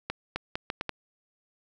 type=accelerating click train; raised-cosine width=0.3 ms; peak=-14 dBFS; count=6; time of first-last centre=0.1-0.893 s; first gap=260 ms; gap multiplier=0.75; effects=none